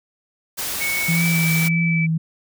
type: noise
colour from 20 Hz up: white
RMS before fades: -26 dBFS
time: 0.57-1.69 s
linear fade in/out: 20 ms
type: tone with pitch glide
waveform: sine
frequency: 2217 to 2310 Hz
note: C#7 to D7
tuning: 0 to -29 cents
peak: -21 dBFS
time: 0.8-2.07 s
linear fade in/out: 20 ms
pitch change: +71 cents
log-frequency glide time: 1.14-1.24 s
type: tone with vibrato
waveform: sine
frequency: 164.81 Hz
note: E3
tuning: in tune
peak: -17 dBFS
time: 1.08-2.18 s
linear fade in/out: 10 ms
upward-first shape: triangle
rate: 1.7 Hz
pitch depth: 42 cents each way
effects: none